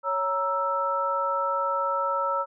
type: tone cluster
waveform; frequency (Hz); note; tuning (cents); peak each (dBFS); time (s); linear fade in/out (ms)
sine; 555 / 937 / 1321; C#5 / A#5 / E6; +2 / +9 / +3; -29 / -29 / -26; 0.03-2.46; 50
effects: none

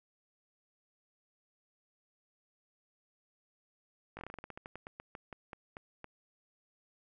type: slowing click train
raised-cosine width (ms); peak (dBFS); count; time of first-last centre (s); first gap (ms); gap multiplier
0.5; -29; 20; 4.17-6.043; 19; 1.16
effects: none

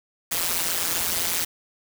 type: noise with amplitude modulation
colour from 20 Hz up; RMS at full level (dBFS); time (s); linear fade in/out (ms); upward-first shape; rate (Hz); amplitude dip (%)
white; -21; 0.31-1.45; 10; sine; 172; 100
effects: none

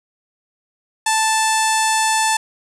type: tone with low-pass filter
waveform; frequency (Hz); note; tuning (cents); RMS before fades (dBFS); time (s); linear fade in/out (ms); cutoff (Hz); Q
sawtooth; 880; A5; 0; -17; 1.06-2.37; 5; 8700; 3.1
effects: none

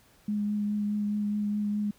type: tone with vibrato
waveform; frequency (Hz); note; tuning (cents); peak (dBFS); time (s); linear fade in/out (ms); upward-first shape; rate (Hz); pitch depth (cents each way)
sine; 207.7; G#3; 0; -26; 0.28-1.91; 5; triangle; 4.8; 17
effects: pink hiss -61 dBFS RMS until 1.98 s

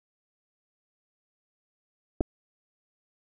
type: clicks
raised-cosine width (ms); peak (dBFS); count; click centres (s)
2; -13; 2; 2.207 / 2.21
effects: none

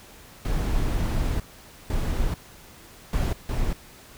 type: noise bursts at uneven times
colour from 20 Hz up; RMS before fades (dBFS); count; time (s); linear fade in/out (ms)
brown; -24; 4; 0.45-1.4 / 1.9-2.34 / 3.13-3.33 / 3.49-3.73; 2
effects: pink hiss -48 dBFS RMS until 4.17 s

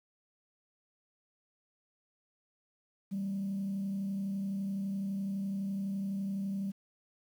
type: tone with frequency modulation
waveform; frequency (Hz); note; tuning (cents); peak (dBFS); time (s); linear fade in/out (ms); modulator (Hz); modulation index
sine; 196; G3; 0; -31; 3.11-6.72; 20; 31.9; 0.24
effects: tanh soft clip ceiling -29 dBFS + 10-bit

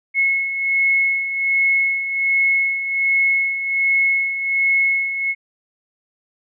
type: beating tone pair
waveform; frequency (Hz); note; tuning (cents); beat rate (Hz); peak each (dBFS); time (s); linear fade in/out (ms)
sine; 2181 / 2182.3; C#7 / C#7; -29 / -28; 1.3; -23 / -16; 0.14-5.35; 50
effects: none

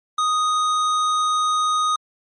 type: tone with hard clipping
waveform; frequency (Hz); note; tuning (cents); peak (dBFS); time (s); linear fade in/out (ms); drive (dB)
sine; 1244.5; D#6; 0; -19; 0.18-1.96; 5; 13
effects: MP3 48 kbps

